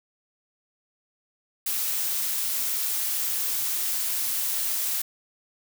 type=noise; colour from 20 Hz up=blue; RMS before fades=-27 dBFS; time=1.66-5.02 s; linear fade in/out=5 ms; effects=none